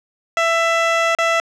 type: tone with dropouts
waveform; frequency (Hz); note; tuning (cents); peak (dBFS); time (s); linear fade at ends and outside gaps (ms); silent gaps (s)
15% pulse; 665; E5; +15; -8; 0.37-1.4; 1; 1.15-1.186
effects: low-pass 5000 Hz 12 dB/octave